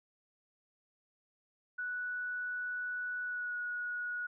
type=tone with pitch glide; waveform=sine; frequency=1477 to 1457.5 Hz; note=F#6 to F#6; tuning=-3 to -26 cents; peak=-35 dBFS; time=1.78-4.27 s; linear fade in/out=10 ms; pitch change=-23 cents; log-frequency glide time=3.24-3.56 s; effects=none